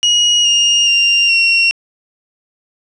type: tone with pitch steps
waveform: 35% pulse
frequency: 2893 / 2840 / 2788 / 2737 Hz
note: F#7 / F7 / F7 / F7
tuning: -40 / +28 / -4 / -36 cents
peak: -7 dBFS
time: 0.03-1.71 s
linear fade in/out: 0 ms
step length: 420 ms
effects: resampled to 22050 Hz + 8-bit